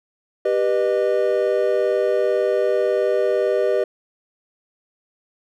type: chord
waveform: triangle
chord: G augmented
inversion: none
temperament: just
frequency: 392 / 490 / 612.5 Hz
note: G4 / B4 / D#5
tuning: 0 / -14 / -27 cents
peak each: -19 dBFS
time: 0.45-3.84 s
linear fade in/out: 5 ms
effects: none